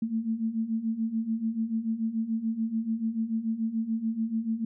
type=beating tone pair; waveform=sine; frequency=220 / 226.9 Hz; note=A3 / A#3; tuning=0 / -47 cents; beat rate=6.9 Hz; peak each=-32 / -28 dBFS; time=0.02-4.65 s; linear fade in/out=5 ms; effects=none